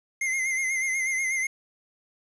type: tone with vibrato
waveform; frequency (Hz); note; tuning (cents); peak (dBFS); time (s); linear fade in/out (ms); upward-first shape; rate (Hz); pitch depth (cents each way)
square; 2093; C7; 0; -25; 0.21-1.47; 5; sine; 8.2; 49
effects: resampled to 24000 Hz + 9-bit